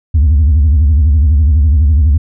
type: tone with vibrato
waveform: sine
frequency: 74.6 Hz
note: D2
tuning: 28 cents sharp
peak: -3 dBFS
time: 0.14-2.18 s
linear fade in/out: 10 ms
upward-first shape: sine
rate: 12 Hz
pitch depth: 190 cents each way
effects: tanh soft clip ceiling -4 dBFS